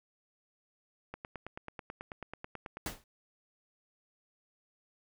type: click train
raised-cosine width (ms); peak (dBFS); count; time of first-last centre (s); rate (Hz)
0.5; -26; 17; 1.14-2.879; 9.2
type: noise with exponential decay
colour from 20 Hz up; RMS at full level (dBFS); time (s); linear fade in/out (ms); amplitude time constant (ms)
pink; -33; 2.86-3.04; 2; 39
effects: none